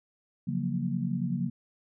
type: chord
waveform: sine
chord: Gb major seventh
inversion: second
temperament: equal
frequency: 138.59 / 174.61 / 185 / 233.1 Hz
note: Db3 / F3 / Gb3 / Bb3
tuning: 0 / 0 / 0 / 0 cents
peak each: -33 dBFS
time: 0.47-1.5 s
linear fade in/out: 10 ms
effects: none